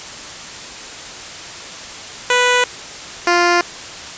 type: tone pair in turn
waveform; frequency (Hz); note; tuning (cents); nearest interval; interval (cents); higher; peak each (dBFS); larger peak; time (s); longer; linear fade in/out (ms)
10% pulse; 493.7 / 349.1; B4 / F4; -1 / -1; tritone; 600; first; -3; neither; 2.3-2.64 / 3.27-3.61; neither; 2
effects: white hiss -31 dBFS RMS until 4.17 s + resampled to 16000 Hz

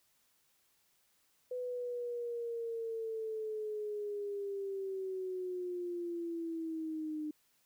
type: linear sweep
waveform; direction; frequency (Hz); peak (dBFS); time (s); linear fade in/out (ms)
sine; down; 501 to 302.3; -36; 1.51-7.31; 5
effects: white hiss -73 dBFS RMS until 7.65 s

